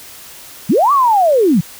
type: linear two-way sweep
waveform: sine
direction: up then down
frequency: 146.83 to 1173 to 146.83 Hz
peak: -8 dBFS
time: 0.69-1.61 s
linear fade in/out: 10 ms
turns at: 0.92 s
effects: white hiss -36 dBFS RMS until 1.79 s